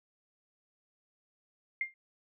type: tone with exponential decay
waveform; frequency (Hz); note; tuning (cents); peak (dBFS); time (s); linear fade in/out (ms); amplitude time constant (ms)
sine; 2112; C7; +16; -26; 1.81-1.94; 2; 27
effects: none